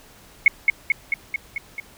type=tone with echo; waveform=sine; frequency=2189 Hz; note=C#7; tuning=22 cents flat; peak=-8 dBFS; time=0.46-0.48 s; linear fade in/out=2 ms; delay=220 ms; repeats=6; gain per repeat=-3 dB; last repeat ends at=1.8 s; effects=pink hiss -49 dBFS RMS until 1.97 s